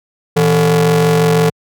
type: ring-modulated tone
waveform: 45% pulse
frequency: 140 Hz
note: C#3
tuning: 18 cents sharp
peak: -6 dBFS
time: 0.36-1.5 s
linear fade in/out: 10 ms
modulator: 303 Hz
effects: high-pass 60 Hz 12 dB/octave